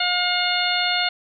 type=harmonic tone; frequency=715 Hz; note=F5; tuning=41 cents sharp; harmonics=1 / 2 / 3 / 4 / 5 / 6; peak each=-26 / -26 / -26 / -26 / -26 / -26 dBFS; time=0-1.09 s; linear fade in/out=5 ms; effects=none